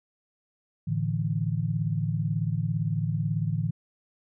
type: chord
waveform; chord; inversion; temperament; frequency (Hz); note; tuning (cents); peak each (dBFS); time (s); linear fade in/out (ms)
sine; A suspended fourth; none; equal; 110 / 146.83 / 164.81; A2 / D3 / E3; 0 / 0 / 0; -29; 0.87-3.71; 10
effects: none